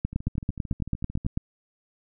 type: two click trains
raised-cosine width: 5 ms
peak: -24 / -13 dBFS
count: 16 / 13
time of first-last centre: 0.13-1.249 / 0.05-1.375 s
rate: 13.4 / 9.06 Hz
effects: none